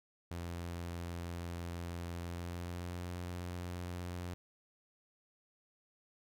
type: tone with pitch glide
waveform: sawtooth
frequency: 86.1 to 88.47 Hz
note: F2 to F2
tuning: -24 to +23 cents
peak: -36 dBFS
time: 0.31-4.34 s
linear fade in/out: 0 ms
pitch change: +47 cents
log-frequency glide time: 2.18-3.06 s
effects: none